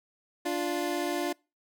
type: tone pair together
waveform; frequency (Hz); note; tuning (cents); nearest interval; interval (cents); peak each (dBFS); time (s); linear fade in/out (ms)
25% pulse; 293.1 / 349.2; D4 / F4; -3 / 0; minor third; 303; -28 / -27; 0.45-1.33; 10
effects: noise-tail reverb RT60 0.3 s tail -26 dB re dry